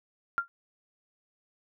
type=tone with exponential decay; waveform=sine; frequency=1388 Hz; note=F6; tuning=11 cents flat; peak=-20 dBFS; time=0.38-0.48 s; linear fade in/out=0 ms; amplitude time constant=20 ms; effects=none